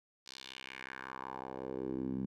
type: tone with band-pass filter sweep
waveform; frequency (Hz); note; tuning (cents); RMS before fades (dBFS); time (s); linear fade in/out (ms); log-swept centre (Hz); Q
10% pulse; 65.5; C2; +2; -42; 0.26-2.26; 5; 4900 to 200; 2.5
effects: none